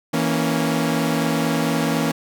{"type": "chord", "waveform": "sawtooth", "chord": "A# diminished", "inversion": "second", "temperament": "equal with one note detuned", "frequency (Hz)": [163.49, 233.1, 277.2], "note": ["E3", "A#3", "C#4"], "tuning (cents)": [-14, 0, 0], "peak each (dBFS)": -19, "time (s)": [0.13, 2.12], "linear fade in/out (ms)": 10, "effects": []}